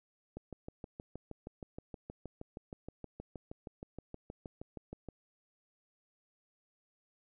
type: click train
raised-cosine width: 2 ms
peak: -30 dBFS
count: 31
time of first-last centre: 0.37-5.087 s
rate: 6.36 Hz
effects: none